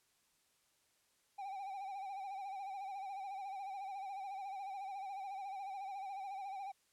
triangle tone with vibrato, 784 Hz, G5, in tune, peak -40 dBFS, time 1.38-6.72 s, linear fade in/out 10 ms, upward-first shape sine, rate 14 Hz, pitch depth 66 cents each way, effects white hiss -75 dBFS RMS until 6.92 s + low-pass 11000 Hz 12 dB/octave

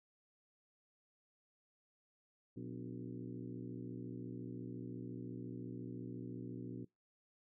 harmonic tone with a mistuned harmonic, 60 Hz, B1, 49 cents flat, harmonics 2 / 3 / 4 / 5 / 6 / 7 / 8, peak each -49 / -50 / -49 / -51 / -52 / -59 / -64 dBFS, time 2.56-6.85 s, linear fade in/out 10 ms, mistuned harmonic 4, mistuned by +100 cents, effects noise-tail reverb RT60 0.2 s tail -25 dB re dry

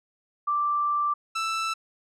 sine / sawtooth tone pair in turn, 1174.7 / 1323.9 Hz, D6 / E6, 0 / +7 cents, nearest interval major second, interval 207 cents, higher second, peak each -22 dBFS, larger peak neither, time 0.47-1.14 / 1.35-1.74 s, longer first, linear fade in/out 10 ms, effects low-pass 7000 Hz 12 dB/octave

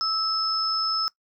sine tone pair together, 1305 / 5220 Hz, E6 / E8, -18 / -18 cents, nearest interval 2 octaves, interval 2400 cents, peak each -27 / -24 dBFS, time 0.01-1.08 s, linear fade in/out 0 ms, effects noise-tail reverb RT60 0.1 s tail -20 dB re dry

